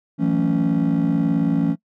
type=chord; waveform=triangle; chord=F# minor seventh; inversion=third; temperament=just; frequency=166.5 / 185 / 222 / 277.5 Hz; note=E3 / F#3 / A3 / C#4; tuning=+18 / 0 / +16 / +2 cents; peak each=-18 / -23 / -19 / -17 dBFS; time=0.18-1.76 s; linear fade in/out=50 ms; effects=noise-tail reverb RT60 0.1 s tail -23 dB re dry + tanh soft clip ceiling -10 dBFS